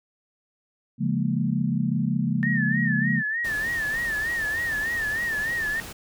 sine chord, Bb minor seventh, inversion first, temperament equal with one note detuned, 138.59 / 171.42 / 207.7 / 233.1 Hz, Db3 / F3 / Ab3 / Bb3, 0 / -32 / 0 / 0 cents, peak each -27 dBFS, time 0.98-3.23 s, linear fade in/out 50 ms
sine tone with vibrato, 1800 Hz, A6, 39 cents sharp, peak -24 dBFS, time 2.43-5.8 s, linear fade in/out 0 ms, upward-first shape sine, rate 3.3 Hz, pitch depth 96 cents each way
pink noise, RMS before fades -38 dBFS, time 3.44-5.93 s, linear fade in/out 10 ms
effects none

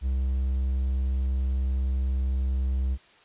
triangle tone, 65.41 Hz, C2, in tune, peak -21 dBFS, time 0.01-2.98 s, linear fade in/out 50 ms, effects white hiss -56 dBFS RMS until 3.24 s + resampled to 8000 Hz

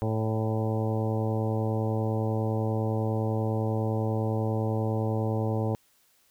harmonic tone with a mistuned harmonic, 110 Hz, A2, in tune, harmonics 1 / 2 / 3 / 4 / 5 / 6 / 7 / 8 / 9, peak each -27 / -33 / -35 / -34 / -35 / -43 / -38 / -43 / -46 dBFS, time 0.02-5.75 s, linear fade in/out 0 ms, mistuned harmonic 6, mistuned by -34 cents, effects white hiss -65 dBFS RMS until 6.3 s

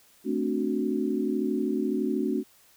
sine chord, D dominant seventh, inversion second, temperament equal, 220 / 261.6 / 293.7 / 370 Hz, A3 / C4 / D4 / F#4, 0 / 0 / 0 / 0 cents, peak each -30 dBFS, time 0.24-2.44 s, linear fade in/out 50 ms, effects white hiss -59 dBFS RMS until 2.76 s

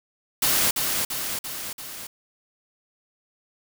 white noise with echo, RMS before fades -21 dBFS, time 0.42-0.71 s, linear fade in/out 5 ms, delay 340 ms, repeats 4, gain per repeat -4 dB, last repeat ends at 2.07 s, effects none

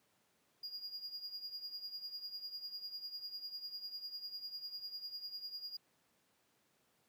triangle tone with tremolo, 4849 Hz, D#8, 45 cents flat, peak -39 dBFS, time 0.63-5.77 s, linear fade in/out 5 ms, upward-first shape triangle, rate 10 Hz, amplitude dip 80%, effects pink hiss -75 dBFS RMS until 7.08 s + high-pass 150 Hz 12 dB/octave

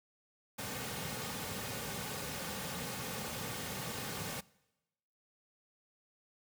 pink noise with comb filter, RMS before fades -40 dBFS, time 0.58-4.41 s, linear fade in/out 10 ms, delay 3 ms, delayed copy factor -0.5, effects noise-tail reverb RT60 1.0 s tail -23 dB re dry + high-pass 100 Hz 12 dB/octave

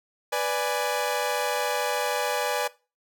sawtooth chord, G# diminished, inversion first, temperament equal, 493.9 / 587.3 / 830.6 Hz, B4 / D5 / G#5, 0 / 0 / 0 cents, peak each -25 dBFS, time 0.32-2.68 s, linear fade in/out 10 ms, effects noise-tail reverb RT60 0.3 s tail -19 dB re dry

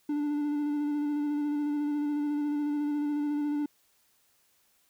triangle tone with vibrato, 293.7 Hz, D4, in tune, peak -25 dBFS, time 0.09-3.66 s, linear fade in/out 5 ms, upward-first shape square, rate 14 Hz, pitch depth 17 cents each way, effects white hiss -68 dBFS RMS until 4.89 s

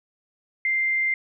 sine tone, 2093 Hz, C7, in tune, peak -20 dBFS, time 0.65-1.14 s, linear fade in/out 2 ms, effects none

